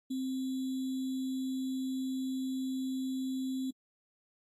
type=tone with sample-and-hold; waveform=sine; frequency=261.6 Hz; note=C4; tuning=in tune; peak=-32 dBFS; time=0.1-3.71 s; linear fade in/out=10 ms; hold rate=3675 Hz; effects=AAC 64 kbps